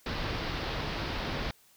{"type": "low-pass noise", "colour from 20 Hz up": "pink", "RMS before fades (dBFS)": -34, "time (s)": [0.06, 1.51], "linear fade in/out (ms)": 2, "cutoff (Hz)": 5000, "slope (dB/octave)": 48, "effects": ["white hiss -62 dBFS RMS until 1.76 s"]}